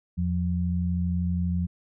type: tone pair together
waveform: sine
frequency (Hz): 84.21 / 176.7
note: E2 / F3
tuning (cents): +37 / +21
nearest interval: octave + minor second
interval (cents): 1284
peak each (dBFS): -26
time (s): 0.17-1.67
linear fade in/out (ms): 20
effects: none

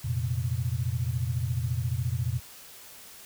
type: chord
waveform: sine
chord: F suspended fourth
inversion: none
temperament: equal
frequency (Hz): 87.31 / 116.54 / 130.81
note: F2 / Bb2 / C3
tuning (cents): 0 / 0 / 0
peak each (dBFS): -32 / -29 / -31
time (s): 0.04-2.4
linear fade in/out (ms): 10
effects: white hiss -48 dBFS RMS until 3.25 s

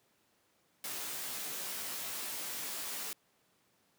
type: noise with comb filter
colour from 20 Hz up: white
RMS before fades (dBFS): -40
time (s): 0.84-3.13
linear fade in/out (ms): 2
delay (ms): 16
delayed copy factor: +0.85
effects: pink hiss -72 dBFS RMS until 3.98 s + high-pass 150 Hz 12 dB/octave

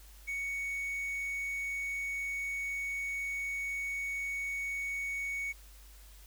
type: tone with quantisation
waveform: triangle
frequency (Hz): 2229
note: C#7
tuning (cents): +9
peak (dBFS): -32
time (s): 0.27-5.53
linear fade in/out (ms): 20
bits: 10
effects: added 50 Hz sine -52 dBFS peak until 6.26 s + white hiss -59 dBFS RMS until 6.26 s

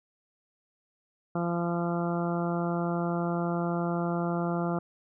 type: harmonic tone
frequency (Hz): 171.8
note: F3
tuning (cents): -28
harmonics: 1 / 2 / 3 / 4 / 5 / 6 / 7 / 8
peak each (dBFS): -29 / -33 / -37 / -35 / -40 / -44 / -40 / -41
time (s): 1.35-4.79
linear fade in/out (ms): 5
effects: none

